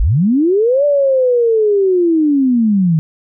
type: linear two-way sweep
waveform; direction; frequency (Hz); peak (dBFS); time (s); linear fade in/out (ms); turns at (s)
sine; up then down; 36.71 to 587.3 to 152.3; -9; 0-2.99; 0; 0.85
effects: none